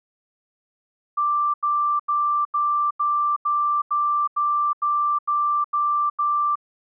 sine tone bursts, 1177 Hz, D6, 3 cents sharp, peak -18 dBFS, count 12, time 1.17-6.556 s, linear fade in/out 10 ms, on 370 ms, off 86 ms, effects none

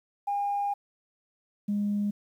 sine tone pair in turn, 810 / 205.2 Hz, G#5 / G#3, -43 / -21 cents, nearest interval 2 octaves, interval 2378 cents, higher first, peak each -25 / -24 dBFS, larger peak second, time 0.27-0.74 / 1.68-2.11 s, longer first, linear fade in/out 10 ms, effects tanh soft clip ceiling -21 dBFS + 10-bit

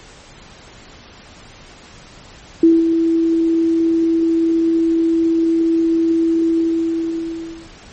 sine tone with ADSR envelope, 329.6 Hz, E4, in tune, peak -5 dBFS, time 2.63-7.7 s, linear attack 4 ms, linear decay 190 ms, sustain -7 dB, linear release 1200 ms, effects pink hiss -41 dBFS RMS until 7.92 s + MP3 32 kbps

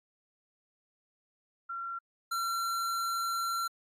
sine / square tone pair in turn, 1368 / 1362.9 Hz, F6 / F6, -36 / -43 cents, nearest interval unison, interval 7 cents, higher first, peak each -35 / -31 dBFS, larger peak second, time 1.69-1.99 / 2.31-3.68 s, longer second, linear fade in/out 10 ms, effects AAC 64 kbps

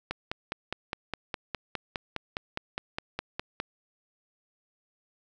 click train, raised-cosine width 0.3 ms, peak -15 dBFS, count 18, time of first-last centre 0.11-3.601 s, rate 4.87 Hz, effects none

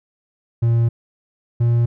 triangle tone pair in turn, 116.54 / 118.17 Hz, A#2 / A#2, 0 / +24 cents, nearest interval unison, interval 24 cents, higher second, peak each -11 dBFS, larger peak neither, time 0.62-0.89 / 1.6-1.86 s, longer first, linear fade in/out 10 ms, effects none

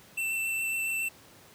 square tone with vibrato, 2677 Hz, E7, 26 cents sharp, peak -29 dBFS, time 0.17-1.09 s, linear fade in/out 10 ms, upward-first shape sine, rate 7.2 Hz, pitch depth 10 cents each way, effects pink hiss -54 dBFS RMS until 1.54 s + high-pass 100 Hz 12 dB/octave

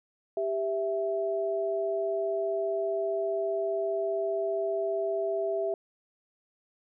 sine tone pair together, 394.4 / 659.3 Hz, G4 / E5, +11 / 0 cents, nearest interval major sixth, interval 889 cents, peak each -30 / -29 dBFS, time 0.37-5.74 s, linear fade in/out 2 ms, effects none

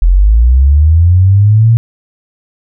sine linear sweep, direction up, 40.91 to 117.2 Hz, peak -3 dBFS, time 0.02-1.77 s, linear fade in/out 0 ms, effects none

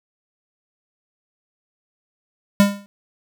square tone with exponential decay, 201.4 Hz, G3, 47 cents sharp, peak -8 dBFS, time 2.6-2.86 s, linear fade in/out 0 ms, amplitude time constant 56 ms, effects none

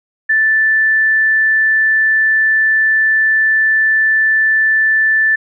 sine tone, 1760 Hz, A6, in tune, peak -9 dBFS, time 0.29-5.36 s, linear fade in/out 10 ms, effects none

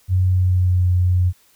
sine tone with pitch glide, 92.4 to 90.24 Hz, F#2 to F#2, -2 to -43 cents, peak -13 dBFS, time 0.08-1.33 s, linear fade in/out 50 ms, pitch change -41 cents, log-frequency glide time 0.25-0.85 s, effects white hiss -56 dBFS RMS until 1.55 s

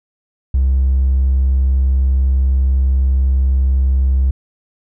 triangle tone, 66 Hz, C2, 16 cents sharp, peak -7 dBFS, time 0.54-4.31 s, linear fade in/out 5 ms, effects tanh soft clip ceiling -7 dBFS

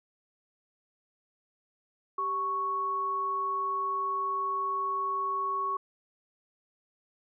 sine tone pair together, 391.4 / 1108.7 Hz, G4 / C#6, -3 / 0 cents, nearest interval octave + tritone, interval 1803 cents, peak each -40 / -28 dBFS, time 2.18-5.77 s, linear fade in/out 5 ms, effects none

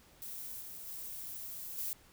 violet noise with level steps, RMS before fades -44 / -47 / -44 / -38 dBFS, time 0.22-1.93 s, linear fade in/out 0 ms, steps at 0.6 / 0.86 / 1.77 s, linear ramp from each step 20 ms, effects pink hiss -62 dBFS RMS until 2.12 s

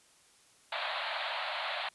pink band-pass noise, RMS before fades -36 dBFS, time 0.72-1.89 s, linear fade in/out 5 ms, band 580 to 4300 Hz, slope 96 dB/octave, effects white hiss -63 dBFS RMS until 1.94 s + resampled to 24000 Hz

